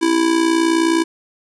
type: tone with amplitude modulation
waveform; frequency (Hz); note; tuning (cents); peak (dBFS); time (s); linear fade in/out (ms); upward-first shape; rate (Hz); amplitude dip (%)
square; 329.6; E4; 0; -11; 0.01-1.04; 20; sine; 59.7; 65
effects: resampled to 24000 Hz + 8-bit